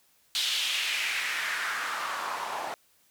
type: noise with band-pass filter sweep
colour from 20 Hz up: white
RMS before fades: -31 dBFS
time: 0.35-2.74 s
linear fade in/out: 0 ms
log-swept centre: 3700 to 760 Hz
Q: 2.7
effects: white hiss -65 dBFS RMS until 3.1 s